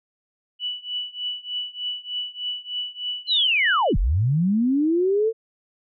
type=tone with tremolo; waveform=sine; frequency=2960 Hz; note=F#7; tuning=in tune; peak=-23 dBFS; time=0.59-3.93 s; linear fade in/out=50 ms; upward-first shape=triangle; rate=3.3 Hz; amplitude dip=95%
type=linear two-way sweep; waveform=sine; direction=down then up; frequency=4184 to 31 to 459.3 Hz; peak=-17 dBFS; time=3.27-5.33 s; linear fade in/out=50 ms; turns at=3.97 s
effects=none